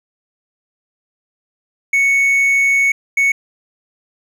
triangle tone bursts at uneven times, 2217 Hz, C#7, in tune, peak -9 dBFS, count 2, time 1.93-2.92 / 3.17-3.32 s, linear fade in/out 5 ms, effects none

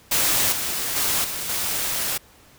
white noise with level steps, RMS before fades -20 / -26 / -22 / -29 / -25 dBFS, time 0.11-2.18 s, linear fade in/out 10 ms, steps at 0.52 / 0.96 / 1.24 / 1.49 s, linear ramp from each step 5 ms, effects pink hiss -52 dBFS RMS until 2.58 s

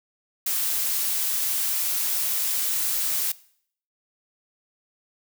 blue noise, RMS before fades -25 dBFS, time 0.46-3.32 s, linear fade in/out 5 ms, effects noise-tail reverb RT60 0.6 s tail -20 dB re dry

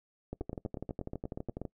two click trains, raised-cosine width 2 ms, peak -24 / -24 dBFS, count 11 / 17, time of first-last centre 0.41-1.616 / 0.33-1.652 s, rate 8.29 / 12.1 Hz, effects noise-tail reverb RT60 0.1 s tail -22 dB re dry

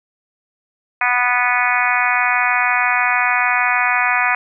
harmonic tone, 246.4 Hz, B3, 4 cents flat, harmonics 3 / 4 / 5 / 6 / 7 / 8 / 9 / 10, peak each -22 / -22 / -22 / -22 / -22 / -22 / -22 / -22 dBFS, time 1.01-4.35 s, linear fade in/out 2 ms, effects none

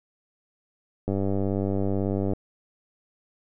click train, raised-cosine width 2 ms, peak -14 dBFS, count 124, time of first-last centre 1.08-2.334 s, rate 98.1 Hz, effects none

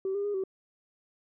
sine tone with pitch steps, 383.7 / 403.2 / 410.5 / 381.4 Hz, G4 / G4 / G#4 / G4, -37 / +49 / -20 / -47 cents, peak -27 dBFS, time 0.05-0.438 s, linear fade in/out 2 ms, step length 97 ms, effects tanh soft clip ceiling -24 dBFS

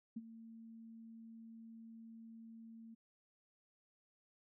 sine tone with ADSR envelope, 226.4 Hz, A3, 50 cents sharp, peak -39 dBFS, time 0.16-2.95 s, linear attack 9 ms, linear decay 35 ms, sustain -13 dB, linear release 14 ms, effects none

